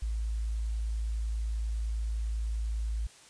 sine tone, 55 Hz, A1, in tune, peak -29 dBFS, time 0.02-3.07 s, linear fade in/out 5 ms, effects white hiss -55 dBFS RMS until 3.29 s + resampled to 22050 Hz

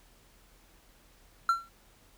triangle tone with exponential decay, 1359 Hz, F6, 48 cents flat, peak -17 dBFS, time 1.49-1.69 s, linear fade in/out 2 ms, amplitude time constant 42 ms, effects added 40 Hz sine -62 dBFS peak until 2.17 s + pink hiss -62 dBFS RMS until 2.17 s

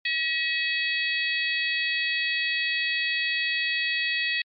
harmonic tone with a mistuned harmonic, 640 Hz, D#5, 49 cents sharp, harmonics 3 / 4 / 5 / 6 / 7, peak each -27 / -28 / -32 / -35 / -34 dBFS, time 0.05-4.42 s, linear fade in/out 5 ms, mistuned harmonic 5, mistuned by +67 cents, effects MP3 48 kbps

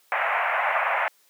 pink band-pass noise, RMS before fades -24 dBFS, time 0.12-1.08 s, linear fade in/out 0 ms, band 610 to 2400 Hz, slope 48 dB/octave, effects white hiss -61 dBFS RMS until 1.29 s + high-pass 400 Hz 12 dB/octave

